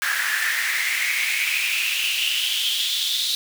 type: noise with high-pass filter sweep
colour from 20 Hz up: pink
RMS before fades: -23 dBFS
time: 0.02-3.35 s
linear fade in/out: 0 ms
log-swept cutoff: 1600 to 3800 Hz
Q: 6.6
effects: none